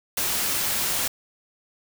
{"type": "noise", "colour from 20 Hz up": "white", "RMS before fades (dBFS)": -25, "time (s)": [0.17, 1.08], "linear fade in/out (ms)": 5, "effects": []}